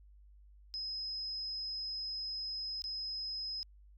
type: tone with dropouts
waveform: sine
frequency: 5090 Hz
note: D#8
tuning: 39 cents sharp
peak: -37 dBFS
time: 0.74-3.63 s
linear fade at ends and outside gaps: 0 ms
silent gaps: 2.82-2.841 s
effects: added 50 Hz sine -56 dBFS peak until 3.97 s